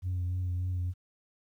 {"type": "tone with vibrato", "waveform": "sine", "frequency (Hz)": 90.3, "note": "F#2", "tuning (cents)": -42, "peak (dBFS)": -27, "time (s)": [0.02, 0.94], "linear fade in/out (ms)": 50, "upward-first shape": "sine", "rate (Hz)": 3.4, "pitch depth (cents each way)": 25, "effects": ["tanh soft clip ceiling -27 dBFS", "11-bit"]}